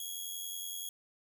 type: tone with amplitude modulation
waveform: 10% pulse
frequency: 3322 Hz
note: G#7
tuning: in tune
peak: -28 dBFS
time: 0-0.89 s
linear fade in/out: 2 ms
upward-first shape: sine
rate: 90.6 Hz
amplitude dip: 50%
effects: none